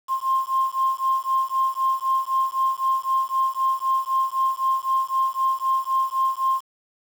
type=beating tone pair; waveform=sine; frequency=1057 / 1060.9 Hz; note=C6 / C6; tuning=+17 / +24 cents; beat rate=3.9 Hz; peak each=-22 dBFS; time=0.08-6.62 s; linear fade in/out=50 ms; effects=tanh soft clip ceiling -12 dBFS + 7-bit